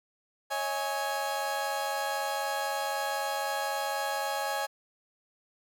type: chord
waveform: 30% pulse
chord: C# suspended second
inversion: none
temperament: equal with one note detuned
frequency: 554.4 / 638.3 / 830.6 Hz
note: C#5 / D#5 / G#5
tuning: 0 / +44 / 0 cents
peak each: -33 / -35 / -29 dBFS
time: 0.5-4.67 s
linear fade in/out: 20 ms
effects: none